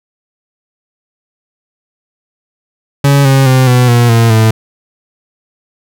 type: tone with pitch steps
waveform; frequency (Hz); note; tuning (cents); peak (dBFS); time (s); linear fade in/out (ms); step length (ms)
40% pulse; 140.6 / 135.11 / 129.83 / 124.75 / 119.88 / 115.2 / 110.7; C#3 / C#3 / C3 / B2 / A#2 / A#2 / A2; +25 / -44 / -13 / +18 / +49 / -20 / +11; -4; 3.04-4.51; 5; 210
effects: none